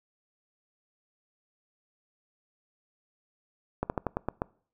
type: slowing click train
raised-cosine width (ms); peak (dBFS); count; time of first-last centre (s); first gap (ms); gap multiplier
1; -14; 7; 3.83-4.419; 69; 1.14
effects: noise-tail reverb RT60 0.5 s tail -24 dB re dry